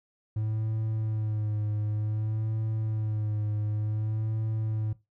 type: tone with vibrato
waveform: triangle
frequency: 107.8 Hz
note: A2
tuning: 35 cents flat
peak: -25 dBFS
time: 0.36-4.93 s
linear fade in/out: 5 ms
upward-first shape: sine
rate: 0.55 Hz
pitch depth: 36 cents each way
effects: noise-tail reverb RT60 0.2 s tail -17 dB re dry